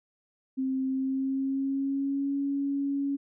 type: tone with pitch glide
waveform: sine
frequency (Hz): 263.6 to 279.3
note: C4 to C#4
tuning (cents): +13 to +13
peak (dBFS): -26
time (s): 0.57-3.17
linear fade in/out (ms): 20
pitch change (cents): +100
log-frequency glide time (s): 0.87-2.36
effects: none